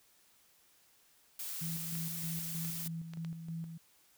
blue noise, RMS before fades -41 dBFS, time 1.39-2.88 s, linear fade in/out 5 ms
sine tone with tremolo, 164.6 Hz, E3, 2 cents flat, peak -37 dBFS, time 1.61-3.78 s, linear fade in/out 10 ms, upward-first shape square, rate 3.2 Hz, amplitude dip 50%
clicks, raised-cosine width 0.2 ms, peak -32 dBFS, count 4, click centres 1.954 / 2.649 / 3.136 / 3.248 s
effects white hiss -67 dBFS RMS until 4.17 s

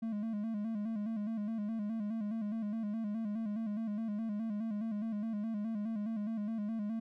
triangle tone with vibrato, 216.1 Hz, A3, 31 cents flat, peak -32 dBFS, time 0.02-7 s, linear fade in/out 10 ms, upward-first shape square, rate 4.8 Hz, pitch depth 74 cents each way, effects none

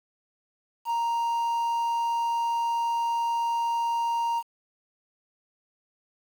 triangle tone, 932.3 Hz, A#5, in tune, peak -22 dBFS, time 0.85-4.43 s, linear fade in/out 50 ms, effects 8-bit

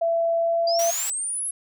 sine tone with pitch glide, 669 to 675.6 Hz, E5 to E5, +25 to +42 cents, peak -19 dBFS, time 0.01-0.91 s, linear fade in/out 10 ms, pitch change +17 cents, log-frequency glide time 0.38-0.75 s
sine linear sweep, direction up, 4699 to 11000 Hz, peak -25 dBFS, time 0.67-1.51 s, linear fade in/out 5 ms
white high-pass noise, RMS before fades -32 dBFS, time 0.79-1.1 s, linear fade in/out 2 ms, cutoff 610 Hz, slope 96 dB/octave
effects none

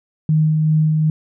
sine tone with tremolo, 155.56 Hz, D#3, in tune, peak -11 dBFS, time 0.29-1.1 s, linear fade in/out 2 ms, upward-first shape sine, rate 2.6 Hz, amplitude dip 25%, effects none

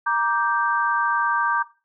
sine chord, G minor, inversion first, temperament equal with one note detuned, 939.9 / 1174.7 / 1568 Hz, Bb5 / D6 / G6, +14 / 0 / 0 cents, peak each -23 dBFS, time 0.06-1.63 s, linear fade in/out 10 ms, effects noise-tail reverb RT60 0.3 s tail -17 dB re dry

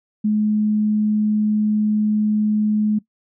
sine tone, 212.3 Hz, G#3, 38 cents sharp, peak -15 dBFS, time 0.24-2.99 s, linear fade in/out 10 ms, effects noise-tail reverb RT60 0.1 s tail -19 dB re dry

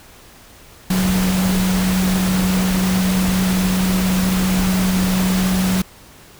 sine tone in noise, 186 Hz, F#3, 9 cents sharp, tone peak -15 dBFS, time 0.9-5.82 s, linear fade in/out 5 ms, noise pink, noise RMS -23 dBFS, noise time 0.9-5.82 s, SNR +5 dB, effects pink hiss -44 dBFS RMS until 6.39 s

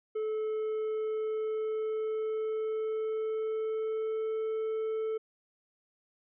triangle tone with pitch glide, 433.7 to 440 Hz, A4 to A4, -25 to 0 cents, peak -28 dBFS, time 0.15-5.18 s, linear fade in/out 10 ms, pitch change +25 cents, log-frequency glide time 0.44-4.34 s, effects resampled to 8000 Hz

